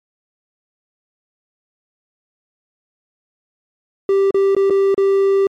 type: tone with dropouts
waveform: triangle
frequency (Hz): 392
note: G4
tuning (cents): 0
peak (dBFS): -9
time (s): 4.09-5.47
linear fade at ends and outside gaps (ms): 2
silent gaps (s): 4.308-4.344 / 4.55-4.565 / 4.699-4.705 / 4.944-4.978
effects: MP3 64 kbps